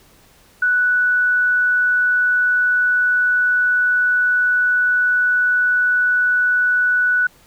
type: tone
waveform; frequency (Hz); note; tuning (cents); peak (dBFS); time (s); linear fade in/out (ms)
sine; 1480; F#6; 0; -13; 0.62-7.27; 5
effects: pink hiss -51 dBFS RMS until 7.46 s